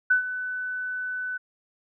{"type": "tone with ADSR envelope", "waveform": "sine", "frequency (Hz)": 1500, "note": "F#6", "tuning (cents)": 23, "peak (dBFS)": -15, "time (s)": [0.1, 1.38], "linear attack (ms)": 10, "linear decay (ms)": 110, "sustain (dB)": -13, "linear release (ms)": 15, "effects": []}